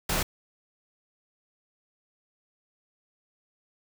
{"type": "noise", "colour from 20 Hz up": "pink", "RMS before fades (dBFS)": -27, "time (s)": [0.09, 0.23], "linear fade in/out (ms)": 5, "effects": []}